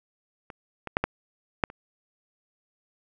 clicks, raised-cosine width 0.5 ms, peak -25 / -19 / -6 / -9 / -6 / -27 dBFS, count 6, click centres 0.502 / 0.873 / 0.969 / 1.04 / 1.638 / 1.701 s, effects none

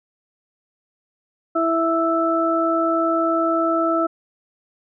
harmonic tone, 329.6 Hz, E4, in tune, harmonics 1 / 2 / 4, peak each -21 / -21 / -21 dBFS, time 1.55-4.07 s, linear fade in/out 10 ms, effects none

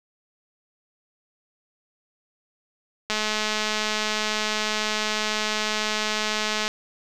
click train, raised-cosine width 0.2 ms, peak -8 dBFS, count 767, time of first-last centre 3.1-6.679 s, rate 214 Hz, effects none

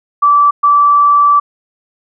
sine tone bursts at uneven times, 1160 Hz, D6, 22 cents flat, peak -5 dBFS, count 2, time 0.22-0.51 / 0.63-1.4 s, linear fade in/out 10 ms, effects none

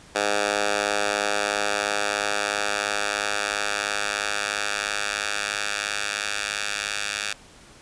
10% pulse tone with high-pass filter sweep, 103 Hz, G#2, 14 cents flat, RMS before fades -26 dBFS, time 0.15-7.33 s, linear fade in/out 5 ms, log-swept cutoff 650 to 2000 Hz, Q 0.88, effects pink hiss -49 dBFS RMS until 7.81 s + resampled to 22050 Hz

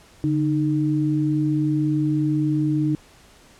sine tone pair together, 144.93 / 307.1 Hz, D3 / D#4, -23 / -23 cents, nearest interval octave + minor second, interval 1300 cents, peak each -22 / -20 dBFS, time 0.24-2.95 s, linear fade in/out 0 ms, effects pink hiss -51 dBFS RMS until 3.59 s + low-pass 10000 Hz 12 dB/octave

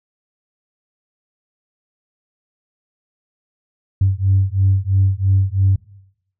sine beating tone pair, 95.1 / 98.1 Hz, F#2 / G2, +48 / +2 cents, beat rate 3 Hz, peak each -15 dBFS, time 4.01-5.76 s, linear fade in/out 5 ms, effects noise-tail reverb RT60 0.8 s tail -21 dB re dry + tanh soft clip ceiling -6 dBFS

